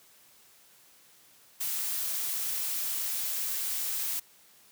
blue noise, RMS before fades -32 dBFS, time 1.6-4.2 s, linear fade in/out 10 ms, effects white hiss -59 dBFS RMS until 4.71 s + high-pass 80 Hz 12 dB/octave

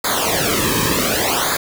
pink noise with flanger, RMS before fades -18 dBFS, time 0.04-1.57 s, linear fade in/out 5 ms, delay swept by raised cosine 0.35 to 1.45 ms, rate 0.67 Hz, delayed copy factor -0.9, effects none

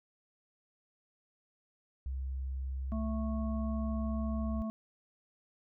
sine tone, 66 Hz, C2, 16 cents sharp, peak -34 dBFS, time 2.06-4.62 s, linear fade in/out 0 ms
harmonic tone, 220 Hz, A3, in tune, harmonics 1 / 3 / 5, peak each -34 / -44 / -48 dBFS, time 2.92-4.7 s, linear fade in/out 0 ms
effects none

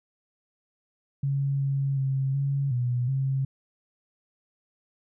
sine tone with pitch steps, 138.7 / 137.7 / 134.6 / 139 / 123 / 134.6 Hz, C#3 / C#3 / C3 / C#3 / B2 / C3, +1 / -11 / +49 / +5 / -7 / +49 cents, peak -23 dBFS, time 1.23-3.45 s, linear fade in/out 5 ms, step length 370 ms, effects none

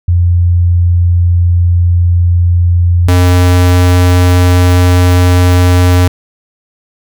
sine / square tone pair in turn, 87.31 / 89.51 Hz, F2 / F2, 0 / +43 cents, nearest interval unison, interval 43 cents, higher second, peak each -5 dBFS, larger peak neither, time 0.08-3.08 / 3.08-6.08 s, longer neither, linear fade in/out 5 ms, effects none

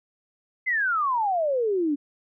sine exponential sweep, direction down, 2093 to 277.2 Hz, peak -21 dBFS, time 0.66-1.96 s, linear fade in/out 20 ms, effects none

